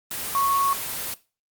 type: tone in noise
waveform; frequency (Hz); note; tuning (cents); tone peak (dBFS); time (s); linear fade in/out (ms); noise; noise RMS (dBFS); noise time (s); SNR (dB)
sine; 1105; C#6; -6; -19; 0.35-0.73; 0; white; -30; 0.11-1.14; +8
effects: noise-tail reverb RT60 0.3 s tail -18 dB re dry + Opus 24 kbps